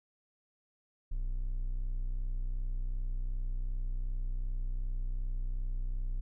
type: tone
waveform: triangle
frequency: 31.33 Hz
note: B0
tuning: 26 cents sharp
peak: -29 dBFS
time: 1.11-6.21 s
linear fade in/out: 10 ms
effects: none